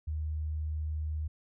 sine tone, 77.1 Hz, D#2, 15 cents flat, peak -31 dBFS, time 0.07-1.28 s, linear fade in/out 10 ms, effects none

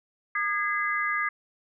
sine tone cluster, 1218 / 1654 / 2044 Hz, D#6 / G#6 / C7, -37 / -8 / -41 cents, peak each -29 dBFS, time 0.35-1.29 s, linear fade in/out 5 ms, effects none

